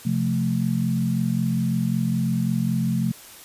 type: chord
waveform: sine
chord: F major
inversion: second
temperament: equal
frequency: 130.81 / 174.61 / 220 Hz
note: C3 / F3 / A3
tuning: 0 / 0 / 0 cents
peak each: -25 / -24 / -24 dBFS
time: 0.05-3.12 s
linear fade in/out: 10 ms
effects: white hiss -44 dBFS RMS until 3.44 s + resampled to 32000 Hz